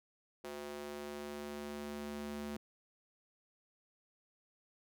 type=tone with high-pass filter sweep; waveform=square; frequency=73 Hz; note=D2; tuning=10 cents flat; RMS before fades=-44 dBFS; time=0.44-2.57 s; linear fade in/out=5 ms; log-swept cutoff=390 to 210 Hz; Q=1.6; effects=none